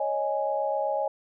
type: chord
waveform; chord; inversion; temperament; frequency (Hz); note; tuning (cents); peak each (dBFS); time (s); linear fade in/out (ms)
sine; C# suspended second; none; equal; 554.4 / 622.3 / 830.6; C#5 / D#5 / G#5; 0 / 0 / 0; -29; 0-1.08; 5
effects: none